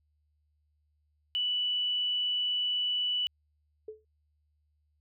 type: tone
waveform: sine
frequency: 2964 Hz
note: F#7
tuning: 2 cents sharp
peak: -27 dBFS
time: 1.35-3.27 s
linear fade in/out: 0 ms
type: tone with exponential decay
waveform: sine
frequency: 432.6 Hz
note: A4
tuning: 29 cents flat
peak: -35 dBFS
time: 3.88-4.05 s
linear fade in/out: 5 ms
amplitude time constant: 35 ms
effects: added 75 Hz sine -70 dBFS peak until 5 s